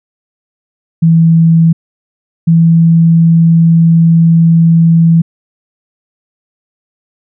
sine tone pair in turn, 164.4 / 165.54 Hz, E3 / E3, -4 / +8 cents, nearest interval unison, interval 12 cents, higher second, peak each -3 dBFS, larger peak neither, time 1.02-1.73 / 2.47-5.22 s, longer second, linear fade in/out 10 ms, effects none

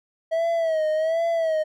triangle tone with vibrato, 645 Hz, E5, 38 cents flat, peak -18 dBFS, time 0.31-1.64 s, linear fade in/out 20 ms, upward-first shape sine, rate 1.3 Hz, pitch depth 74 cents each way, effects none

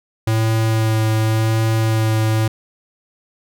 square tone with vibrato, 110.8 Hz, A2, 13 cents sharp, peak -15 dBFS, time 0.27-2.48 s, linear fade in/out 5 ms, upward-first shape sine, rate 0.89 Hz, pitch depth 14 cents each way, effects none

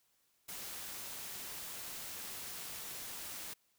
white noise, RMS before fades -45 dBFS, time 0.48-3.54 s, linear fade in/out 10 ms, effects white hiss -75 dBFS RMS until 3.78 s

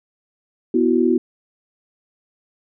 sine chord, B suspended fourth, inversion none, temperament equal, 246.9 / 329.6 / 370 Hz, B3 / E4 / F#4, 0 / 0 / 0 cents, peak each -18 dBFS, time 0.74-1.18 s, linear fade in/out 5 ms, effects none

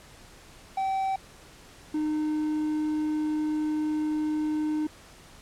triangle tone pair in turn, 771 / 306 Hz, G5 / D#4, -29 / -29 cents, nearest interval octave + major third, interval 1600 cents, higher first, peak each -23 dBFS, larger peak neither, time 0.77-1.16 / 1.94-4.87 s, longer second, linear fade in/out 5 ms, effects pink hiss -51 dBFS RMS until 5.41 s + low-pass 10000 Hz 12 dB/octave

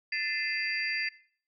sine tone cluster, 1765 / 2065 / 2445 / 2643 / 4723 Hz, A6 / C7 / D#7 / E7 / D8, +5 / -23 / -31 / +4 / +9 cents, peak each -35 / -32 / -39 / -38 / -37 dBFS, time 0.12-1.09 s, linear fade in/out 5 ms, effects noise-tail reverb RT60 0.5 s tail -19 dB re dry

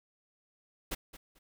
pink noise with echo, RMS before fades -35 dBFS, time 0.91-0.95 s, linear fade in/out 10 ms, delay 220 ms, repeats 2, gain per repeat -14 dB, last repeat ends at 1.39 s, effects none

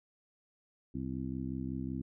harmonic tone, 65.41 Hz, C2, in tune, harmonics 1 / 2 / 3 / 4 / 5, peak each -44 / -41 / -41 / -39 / -45 dBFS, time 0.94-2.02 s, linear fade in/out 10 ms, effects none

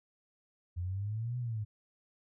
sine exponential two-way sweep, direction up then down, 85.7 to 125.2 to 103.4 Hz, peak -33 dBFS, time 0.76-1.65 s, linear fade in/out 20 ms, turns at 1.38 s, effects none

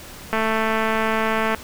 click train, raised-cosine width 0.5 ms, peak -7 dBFS, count 270, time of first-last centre 0.33-1.547 s, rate 221 Hz, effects pink hiss -39 dBFS RMS until 1.63 s

